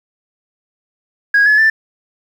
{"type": "tone with pitch steps", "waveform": "sine", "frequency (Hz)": [1647, 1707.1, 1769.3], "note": ["G#6", "G#6", "A6"], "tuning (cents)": [-15, 47, 9], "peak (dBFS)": -6, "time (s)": [1.34, 1.7], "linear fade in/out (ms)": 5, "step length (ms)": 120, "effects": ["tanh soft clip ceiling -5 dBFS", "7-bit"]}